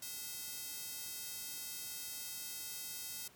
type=tone with high-pass filter; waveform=square; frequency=289.9 Hz; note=D4; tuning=22 cents flat; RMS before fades=-45 dBFS; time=0.02-3.28 s; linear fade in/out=5 ms; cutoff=6200 Hz; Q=0.59; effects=pink hiss -62 dBFS RMS until 3.35 s + high-pass 80 Hz 12 dB/octave